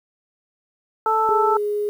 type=harmonic tone; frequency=440 Hz; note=A4; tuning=in tune; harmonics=1 / 2 / 3; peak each=-24 / -19 / -20 dBFS; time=1.06-1.57 s; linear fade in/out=2 ms
type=tone; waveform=sine; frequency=415.3 Hz; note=G#4; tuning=in tune; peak=-20 dBFS; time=1.29-1.89 s; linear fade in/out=0 ms
effects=8-bit